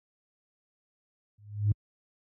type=tone with exponential growth; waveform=sine; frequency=103.83 Hz; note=G#2; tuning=in tune; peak=-16 dBFS; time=1.38-1.72 s; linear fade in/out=5 ms; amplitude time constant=72 ms; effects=tanh soft clip ceiling -17 dBFS + high-pass 60 Hz 12 dB/octave